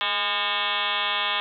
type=tone with frequency modulation; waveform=sine; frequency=2217 Hz; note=C#7; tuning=in tune; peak=-22 dBFS; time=0.01-1.4 s; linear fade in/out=0 ms; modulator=199 Hz; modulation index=7.1; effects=none